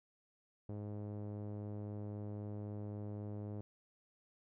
sawtooth tone with low-pass filter, 103.8 Hz, G#2, in tune, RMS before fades -44 dBFS, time 0.69-3.61 s, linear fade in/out 0 ms, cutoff 530 Hz, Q 1.1, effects none

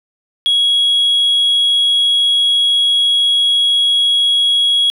sine tone, 3322 Hz, G#7, in tune, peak -8 dBFS, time 0.46-4.9 s, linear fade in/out 0 ms, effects tanh soft clip ceiling -8 dBFS + 8-bit

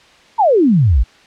sine exponential sweep, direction down, 960 to 49.5 Hz, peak -8 dBFS, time 0.38-1.04 s, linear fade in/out 20 ms, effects white hiss -46 dBFS RMS until 1.26 s + low-pass 4000 Hz 12 dB/octave

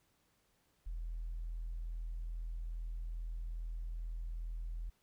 sine tone, 41.2 Hz, E1, in tune, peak -37 dBFS, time 0.86-4.9 s, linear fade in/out 10 ms, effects tanh soft clip ceiling -35 dBFS + pink hiss -75 dBFS RMS until 5.02 s

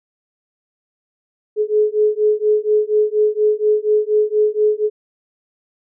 sine beating tone pair, 422.8 / 427 Hz, G#4 / G#4, +31 / +48 cents, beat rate 4.2 Hz, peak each -16 dBFS, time 1.56-4.9 s, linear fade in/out 50 ms, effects none

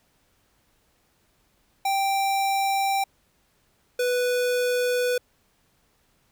square tone pair in turn, 784 / 493.9 Hz, G5 / B4, 0 / 0 cents, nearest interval minor sixth, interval 800 cents, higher first, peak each -22 dBFS, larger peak neither, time 1.85-3.04 / 3.99-5.18 s, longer neither, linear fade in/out 5 ms, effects pink hiss -66 dBFS RMS until 6.31 s

